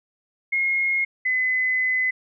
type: tone pair in turn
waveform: sine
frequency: 2152 / 2025 Hz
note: C7 / B6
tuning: +48 / +43 cents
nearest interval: minor second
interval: 105 cents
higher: first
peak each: -19 dBFS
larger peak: neither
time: 0.52-1.05 / 1.25-2.11 s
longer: second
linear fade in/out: 10 ms
effects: none